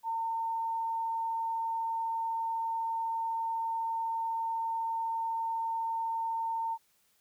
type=tone; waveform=sine; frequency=908 Hz; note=A#5; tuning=46 cents flat; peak=-30 dBFS; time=0.03-6.78 s; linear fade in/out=50 ms; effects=white hiss -70 dBFS RMS until 7.2 s